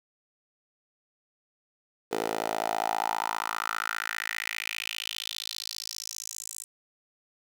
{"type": "tone with high-pass filter sweep", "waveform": "10% pulse", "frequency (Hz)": 55, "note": "A1", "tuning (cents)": 0, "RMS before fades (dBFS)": -33, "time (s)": [2.11, 6.65], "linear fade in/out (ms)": 20, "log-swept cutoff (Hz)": [460, 8200], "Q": 4, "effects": ["9-bit"]}